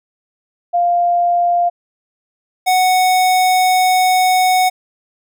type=tone pair in turn; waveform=sine / square; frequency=698.5 / 740 Hz; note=F5 / F#5; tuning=0 / 0 cents; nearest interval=minor second; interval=100 cents; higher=second; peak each=-11 dBFS; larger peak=neither; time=0.73-1.7 / 2.66-4.7 s; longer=second; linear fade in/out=20 ms; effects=none